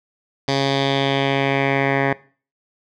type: tone with low-pass filter sweep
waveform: 10% pulse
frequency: 137.4 Hz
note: C#3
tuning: 15 cents flat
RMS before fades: -19 dBFS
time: 0.48-2.13 s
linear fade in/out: 2 ms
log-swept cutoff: 4600 to 1800 Hz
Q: 2.9
effects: noise-tail reverb RT60 0.4 s tail -20 dB re dry